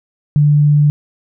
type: tone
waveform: sine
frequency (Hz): 147.4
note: D3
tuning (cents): +7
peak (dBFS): -7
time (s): 0.36-0.9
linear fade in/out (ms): 0
effects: none